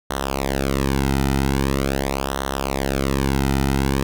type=tone with flanger; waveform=sawtooth; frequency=67.9 Hz; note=C#2; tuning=35 cents flat; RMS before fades=-21 dBFS; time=0.1-4.03 s; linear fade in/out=5 ms; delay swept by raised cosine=0.41 to 1.81 ms; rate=0.43 Hz; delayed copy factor=-0.85; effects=none